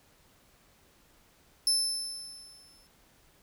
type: tone with exponential decay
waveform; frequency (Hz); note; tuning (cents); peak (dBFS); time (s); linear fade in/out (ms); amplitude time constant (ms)
30% pulse; 5274; E8; 0; -18; 1.67-2.87; 1; 260
effects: pink hiss -63 dBFS RMS until 3.42 s